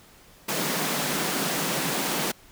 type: high-pass noise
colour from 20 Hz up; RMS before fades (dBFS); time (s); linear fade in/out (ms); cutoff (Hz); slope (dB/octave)
pink; -27; 0.48-2.32; 10; 140; 96
effects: pink hiss -53 dBFS RMS until 2.51 s